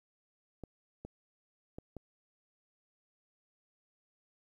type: clicks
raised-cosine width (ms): 2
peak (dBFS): -30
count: 4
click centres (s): 0.637 / 1.05 / 1.785 / 1.967
effects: 11-bit